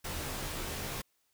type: noise with comb filter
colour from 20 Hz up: pink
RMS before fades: -38 dBFS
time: 0.04-1.02 s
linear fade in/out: 10 ms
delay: 18 ms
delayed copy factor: -0.8
effects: white hiss -75 dBFS RMS until 1.33 s